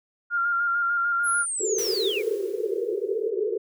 sine tone with vibrato, 1396.9 Hz, F6, in tune, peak -21 dBFS, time 0.3-1.46 s, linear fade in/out 50 ms, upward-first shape square, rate 6.7 Hz, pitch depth 21 cents each way
sine linear sweep, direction down, 11175 to 2093 Hz, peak -26 dBFS, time 1.23-2.23 s, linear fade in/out 50 ms
white band-pass noise, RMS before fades -27 dBFS, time 1.6-3.58 s, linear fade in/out 5 ms, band 370 to 470 Hz, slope 96 dB/octave
white noise with exponential decay, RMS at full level -35 dBFS, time 1.78-3.3 s, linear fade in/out 5 ms, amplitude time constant 330 ms
effects none

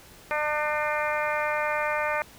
harmonic tone, 300.8 Hz, D4, 42 cents sharp, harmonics 2 / 3 / 4 / 5 / 6 / 7 / 8, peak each -29 / -31 / -32 / -33 / -34 / -34 / -35 dBFS, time 0.31-2.22 s, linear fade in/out 0 ms, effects pink hiss -50 dBFS RMS until 2.38 s

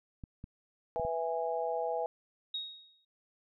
clicks, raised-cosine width 5 ms, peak -31 dBFS, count 4, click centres 0.238 / 0.441 / 0.997 / 1.05 s
sine chord, E major, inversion second, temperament just, 494.4 / 659.3 / 824.1 Hz, B4 / E5 / G#5, +2 / 0 / -14 cents, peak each -35 / -35 / -36 dBFS, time 0.96-2.06 s, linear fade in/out 0 ms
sine tone with exponential decay, 3762 Hz, A#7, 15 cents sharp, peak -32 dBFS, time 2.54-3.05 s, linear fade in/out 5 ms, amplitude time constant 110 ms
effects none

